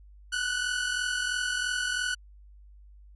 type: tone pair together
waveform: sawtooth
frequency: 1467 / 1510 Hz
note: F#6 / F#6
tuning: -15 / +35 cents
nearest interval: minor second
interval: 50 cents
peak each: -26 / -28 dBFS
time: 0.32-2.15 s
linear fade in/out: 10 ms
effects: added 50 Hz sine -49 dBFS peak until 3.15 s + resampled to 24000 Hz